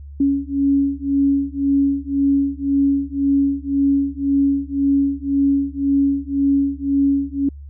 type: beating tone pair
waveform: sine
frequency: 277.2 / 279.1 Hz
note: C#4 / C#4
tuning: 0 / +12 cents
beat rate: 1.9 Hz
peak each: -18 dBFS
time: 0.2-7.49 s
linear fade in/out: 5 ms
effects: added 71 Hz sine -33 dBFS peak until 7.69 s